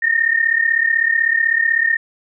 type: tone pair together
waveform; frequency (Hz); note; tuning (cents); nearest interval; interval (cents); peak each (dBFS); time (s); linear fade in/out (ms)
sine; 1815 / 1851; A#6 / A#6; -47 / -13; unison; 34; -16; 0.02-1.97; 10
effects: none